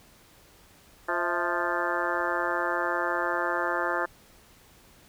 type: harmonic tone with a mistuned harmonic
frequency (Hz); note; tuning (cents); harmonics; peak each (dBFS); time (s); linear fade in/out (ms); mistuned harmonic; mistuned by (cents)
174.7; F3; +1; 2 / 3 / 4 / 5 / 6 / 7 / 8 / 9 / 10; -34 / -34 / -34 / -34 / -34 / -34 / -34 / -34 / -34; 1.08-4.06; 10; 4; -83
effects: pink hiss -56 dBFS RMS until 5.08 s